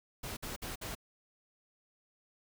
pink noise bursts, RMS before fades -41 dBFS, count 4, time 0.23-0.952 s, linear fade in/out 10 ms, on 140 ms, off 54 ms, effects none

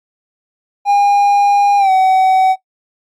triangle tone with pitch glide, 810 to 755.8 Hz, G#5 to F#5, -43 to +37 cents, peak -6 dBFS, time 0.85-2.56 s, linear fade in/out 50 ms, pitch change -120 cents, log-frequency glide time 1.78-1.91 s, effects noise-tail reverb RT60 0.1 s tail -17 dB re dry + Opus 48 kbps

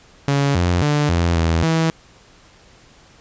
sawtooth tone with pitch steps, 140.6 / 88.1 / 147.6 / 85.3 / 82.4 / 162.4 Hz, C#3 / F2 / D3 / F2 / E2 / E3, +25 / +16 / +9 / -40 / 0 / -26 cents, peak -11 dBFS, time 0.28-1.9 s, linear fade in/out 0 ms, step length 270 ms, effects pink hiss -49 dBFS RMS until 3.2 s + resampled to 16000 Hz

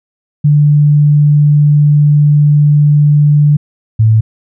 sine tone pair in turn, 147.5 / 110.5 Hz, D3 / A2, +8 / +8 cents, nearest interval perfect fourth, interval 500 cents, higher first, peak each -4 dBFS, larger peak neither, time 0.44-3.57 / 3.99-4.21 s, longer first, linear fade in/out 10 ms, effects none

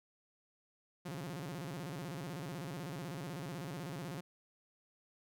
sawtooth tone with vibrato, 156.6 Hz, D#3, 11 cents sharp, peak -37 dBFS, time 1.05-4.21 s, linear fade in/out 10 ms, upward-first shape square, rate 16 Hz, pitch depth 220 cents each way, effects none

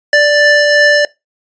square tone pair together, 587.3 / 1764.7 Hz, D5 / A6, 0 / +5 cents, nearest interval octave + perfect fifth, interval 1905 cents, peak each -10 dBFS, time 0.13-1.05 s, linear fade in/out 2 ms, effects noise-tail reverb RT60 0.2 s tail -21 dB re dry + resampled to 16000 Hz

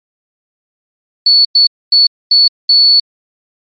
sine tone bursts at uneven times, 4435 Hz, C#8, in tune, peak -4 dBFS, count 5, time 1.26-1.45 / 1.55-1.67 / 1.92-2.07 / 2.31-2.48 / 2.69-3 s, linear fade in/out 5 ms, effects MP3 32 kbps

